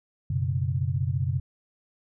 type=chord; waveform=sine; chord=F# suspended fourth; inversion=none; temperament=equal; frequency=92.5 / 123.47 / 138.59 Hz; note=F#2 / B2 / C#3; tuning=0 / 0 / 0 cents; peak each=-28 dBFS; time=0.3-1.4 s; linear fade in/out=5 ms; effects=none